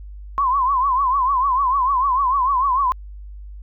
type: tone with vibrato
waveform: sine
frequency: 1062 Hz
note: C6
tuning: 25 cents sharp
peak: -15 dBFS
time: 0.38-2.92 s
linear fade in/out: 0 ms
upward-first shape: triangle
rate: 6.7 Hz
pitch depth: 150 cents each way
effects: added 50 Hz sine -33 dBFS peak until 3.62 s